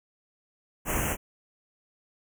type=band-stop noise; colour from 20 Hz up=pink; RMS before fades=-28 dBFS; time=0.85-1.17 s; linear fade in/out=50 ms; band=3000 to 6000 Hz; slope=96 dB/octave; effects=none